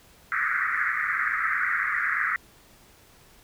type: band-pass noise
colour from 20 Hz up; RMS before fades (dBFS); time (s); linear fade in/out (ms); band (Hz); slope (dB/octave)
white; -26; 0.32-2.36; 0; 1200 to 2100; 96
effects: pink hiss -55 dBFS RMS until 3.43 s